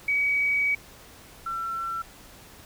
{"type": "tone pair in turn", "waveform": "sine", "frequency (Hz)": [2268, 1348.6], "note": ["C#7", "E6"], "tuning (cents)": [39, 39], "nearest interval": "major sixth", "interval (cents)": 900, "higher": "first", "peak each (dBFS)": [-21, -28], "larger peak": "first", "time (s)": [[0.08, 0.75], [1.46, 2.02]], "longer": "first", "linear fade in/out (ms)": 5, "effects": ["pink hiss -49 dBFS RMS until 2.65 s"]}